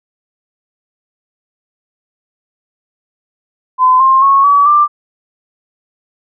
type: tone with pitch steps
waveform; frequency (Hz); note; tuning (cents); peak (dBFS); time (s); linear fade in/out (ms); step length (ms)
sine; 1021 / 1059.5 / 1099.3 / 1140.8 / 1183.7; C6 / C6 / C#6 / C#6 / D6; -43 / +21 / -15 / +49 / +13; -5; 3.78-4.88; 50; 220
effects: none